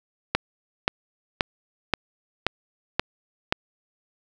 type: click train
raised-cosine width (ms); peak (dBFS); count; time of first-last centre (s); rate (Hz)
0.3; -3; 7; 0.35-3.525; 1.89
effects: none